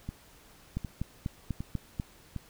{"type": "two click trains", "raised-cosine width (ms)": 5, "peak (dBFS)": [-19, -23], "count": [6, 4], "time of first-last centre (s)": [[0.77, 1.999], [0.09, 2.363]], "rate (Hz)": [4.07, 1.32], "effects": ["pink hiss -57 dBFS RMS until 2.49 s"]}